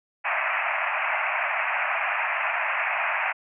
white band-pass noise, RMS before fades -26 dBFS, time 0.24-3.33 s, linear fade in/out 20 ms, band 610 to 2600 Hz, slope 96 dB/octave, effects none

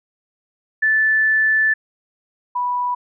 sine tone pair in turn, 1752 / 983.3 Hz, A6 / B5, -8 / -8 cents, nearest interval minor seventh, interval 1000 cents, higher first, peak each -13 / -18 dBFS, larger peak first, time 0.82-1.74 / 2.55-2.95 s, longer first, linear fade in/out 10 ms, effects none

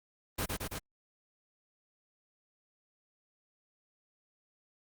pink noise with echo, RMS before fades -33 dBFS, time 0.38-0.46 s, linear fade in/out 10 ms, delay 110 ms, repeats 3, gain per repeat -2 dB, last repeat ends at 0.79 s, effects Opus 32 kbps

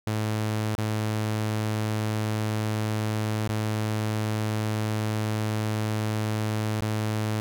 sawtooth tone with dropouts, 108 Hz, A2, 32 cents flat, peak -21 dBFS, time 0.07-7.4 s, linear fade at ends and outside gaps 0 ms, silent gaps 0.751-0.781 / 3.477-3.492 / 6.806-6.82 s, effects none

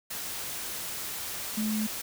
sine tone in noise, 215.5 Hz, A3, 36 cents flat, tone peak -27 dBFS, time 1.57-1.87 s, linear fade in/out 10 ms, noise white, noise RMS -36 dBFS, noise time 0.1-2.02 s, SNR +6 dB, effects none

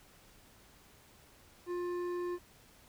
sine tone with hard clipping, 353.1 Hz, F4, 19 cents sharp, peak -36 dBFS, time 1.66-2.39 s, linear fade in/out 50 ms, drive 9 dB, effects pink hiss -61 dBFS RMS until 2.88 s

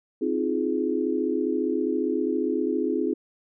sine chord, F minor seventh, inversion second, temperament just, 261.9 / 314.3 / 349.2 / 419.1 Hz, C4 / Eb4 / F4 / Ab4, +2 / +18 / 0 / +16 cents, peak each -28 dBFS, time 0.21-3.14 s, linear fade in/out 10 ms, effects none

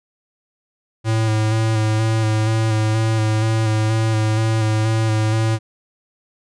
square tone with vibrato, 110 Hz, A2, in tune, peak -16 dBFS, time 1.04-5.59 s, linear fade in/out 50 ms, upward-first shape square, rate 2.1 Hz, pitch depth 21 cents each way, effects resampled to 22050 Hz

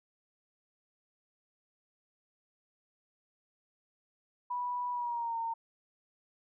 sine tone with pitch glide, 981 to 915.3 Hz, B5 to A#5, -12 to -32 cents, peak -32 dBFS, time 4.5-5.54 s, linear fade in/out 10 ms, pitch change -120 cents, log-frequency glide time 4.91-5.37 s, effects none

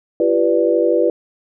sine chord, G dominant seventh, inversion third, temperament equal with one note detuned, 340.9 / 392 / 493.9 / 587.3 Hz, F4 / G4 / B4 / D5, -42 / 0 / 0 / 0 cents, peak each -17 / -20 / -16 / -19 dBFS, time 0.2-1.1 s, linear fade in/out 2 ms, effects none

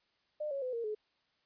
sine tone with pitch steps, 603 / 553 / 507.1 / 465 / 426.4 Hz, D5 / C#5 / B4 / A#4 / G#4, +46 / -4 / +46 / -4 / +46 cents, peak -34 dBFS, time 0.4-0.95 s, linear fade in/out 10 ms, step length 110 ms, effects white hiss -75 dBFS RMS until 1.45 s + resampled to 11025 Hz

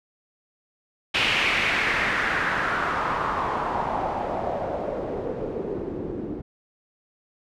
white noise with low-pass filter sweep, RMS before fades -26 dBFS, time 1.14-6.42 s, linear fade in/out 10 ms, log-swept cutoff 2800 to 300 Hz, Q 2.8, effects none

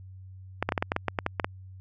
clicks, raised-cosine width 0.5 ms, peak -10 dBFS, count 12, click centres 0.626 / 0.69 / 0.722 / 0.778 / 0.825 / 0.919 / 0.964 / 1.083 / 1.188 / 1.264 / 1.398 / 1.445 s, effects added 94 Hz sine -43 dBFS peak until 1.8 s

